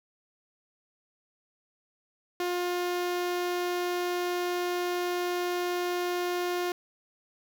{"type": "tone with notch filter", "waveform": "sawtooth", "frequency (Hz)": 355.1, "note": "F4", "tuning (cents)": 29, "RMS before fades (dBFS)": -30, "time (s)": [2.4, 6.72], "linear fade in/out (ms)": 2, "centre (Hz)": 8700, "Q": 1.8, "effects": ["9-bit"]}